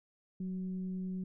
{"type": "tone with frequency modulation", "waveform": "sine", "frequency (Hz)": 185, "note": "F#3", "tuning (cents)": 0, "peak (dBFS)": -35, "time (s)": [0.4, 1.24], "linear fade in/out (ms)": 5, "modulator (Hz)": 190, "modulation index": 0.28, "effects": []}